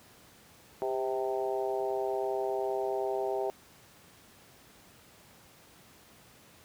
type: harmonic tone with a mistuned harmonic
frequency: 130 Hz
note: C3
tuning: 11 cents flat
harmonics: 3 / 4 / 5 / 6 / 7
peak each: -32 / -38 / -35 / -37 / -42 dBFS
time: 0.82-3.5 s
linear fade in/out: 0 ms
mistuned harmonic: 3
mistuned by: +32 cents
effects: pink hiss -57 dBFS RMS until 6.64 s + high-pass 80 Hz 12 dB/octave